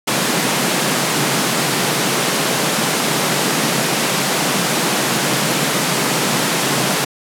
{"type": "high-pass noise", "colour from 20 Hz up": "pink", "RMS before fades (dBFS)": -17, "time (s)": [0.07, 7.05], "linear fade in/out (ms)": 10, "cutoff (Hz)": 130, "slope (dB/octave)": 96, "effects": ["low-pass 12000 Hz 12 dB/octave"]}